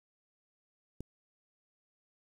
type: click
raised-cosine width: 3 ms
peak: -28 dBFS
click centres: 1.006 s
effects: 9-bit